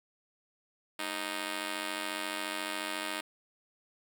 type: tone with amplitude modulation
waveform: 5% pulse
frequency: 311.1 Hz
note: D#4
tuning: in tune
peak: -19 dBFS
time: 0.99-3.21 s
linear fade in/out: 5 ms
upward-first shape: sine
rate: 94.2 Hz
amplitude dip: 85%
effects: none

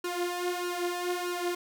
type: tone with flanger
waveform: sawtooth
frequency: 354.2 Hz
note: F4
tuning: 24 cents sharp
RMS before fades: -32 dBFS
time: 0.04-1.55 s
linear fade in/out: 5 ms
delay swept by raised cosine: 0.71 to 4.01 ms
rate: 1.6 Hz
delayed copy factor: +0.7
effects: none

